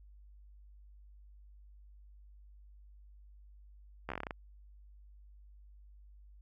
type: slowing click train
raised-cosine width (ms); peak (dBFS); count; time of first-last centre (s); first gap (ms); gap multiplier
0.5; -23; 10; 4.09-4.308; 13; 1.15
effects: added 50 Hz sine -54 dBFS peak until 6.41 s